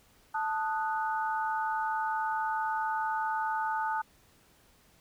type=chord; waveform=sine; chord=D# diminished; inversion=second; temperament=equal; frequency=880 / 1244.5 / 1480 Hz; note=A5 / D#6 / F#6; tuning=0 / 0 / 0 cents; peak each=-30 / -36 / -36 dBFS; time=0.34-4.02 s; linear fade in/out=10 ms; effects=pink hiss -63 dBFS RMS until 5 s